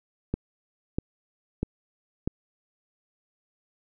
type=click train; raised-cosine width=3 ms; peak=-13 dBFS; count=4; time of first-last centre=0.34-2.275 s; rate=1.55 Hz; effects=none